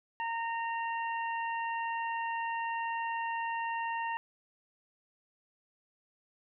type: harmonic tone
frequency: 921 Hz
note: A#5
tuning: 21 cents flat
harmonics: 1 / 2 / 3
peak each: -33 / -39 / -43 dBFS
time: 0.2-4.17 s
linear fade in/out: 0 ms
effects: none